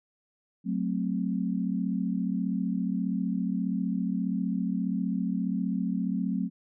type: chord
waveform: sine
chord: F# diminished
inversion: none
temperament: equal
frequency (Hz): 185 / 220 / 261.6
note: F#3 / A3 / C4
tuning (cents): 0 / 0 / 0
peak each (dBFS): -29 / -31 / -32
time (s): 0.64-6.5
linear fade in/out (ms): 50
effects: none